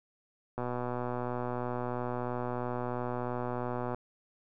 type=click train; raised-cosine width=1 ms; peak=-21 dBFS; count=415; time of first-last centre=0.58-3.946 s; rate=123 Hz; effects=none